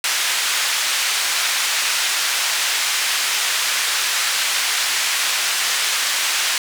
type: band-pass noise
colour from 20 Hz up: pink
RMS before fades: -20 dBFS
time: 0.04-6.58 s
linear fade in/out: 2 ms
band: 1700 to 9000 Hz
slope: 12 dB/octave
effects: none